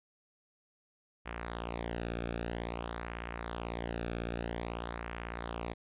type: tone with flanger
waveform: sawtooth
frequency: 58.1 Hz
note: A#1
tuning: 5 cents flat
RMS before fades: -39 dBFS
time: 1.25-5.74 s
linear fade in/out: 20 ms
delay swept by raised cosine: 0.25 to 1.01 ms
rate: 0.51 Hz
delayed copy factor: -0.7
effects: resampled to 8000 Hz